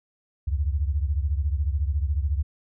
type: beating tone pair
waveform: sine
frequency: 69.3 / 83.3 Hz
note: C#2 / E2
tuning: 0 / +19 cents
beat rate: 14 Hz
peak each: -23 / -27 dBFS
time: 0.47-2.43 s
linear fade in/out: 10 ms
effects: none